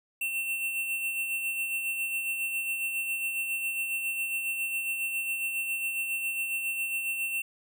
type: tone with tremolo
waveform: square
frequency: 2700 Hz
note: E7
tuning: 41 cents sharp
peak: -28 dBFS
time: 0.21-7.42 s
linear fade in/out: 5 ms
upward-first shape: sine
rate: 7.3 Hz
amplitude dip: 40%
effects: none